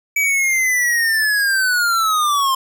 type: linear sweep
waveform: square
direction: down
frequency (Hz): 2300 to 1046.5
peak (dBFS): -15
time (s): 0.16-2.55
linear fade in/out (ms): 5
effects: none